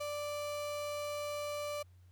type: tone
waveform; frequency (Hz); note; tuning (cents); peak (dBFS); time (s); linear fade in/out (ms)
35% pulse; 587.3; D5; 0; -35; 0-1.83; 10
effects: added 90 Hz sine -57 dBFS peak until 2.11 s + pink hiss -75 dBFS RMS until 2.11 s